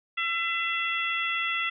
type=harmonic tone; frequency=673 Hz; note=E5; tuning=36 cents sharp; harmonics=2 / 3 / 4 / 5; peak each=-32 / -30 / -30 / -35 dBFS; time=0.17-1.7 s; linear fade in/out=10 ms; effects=none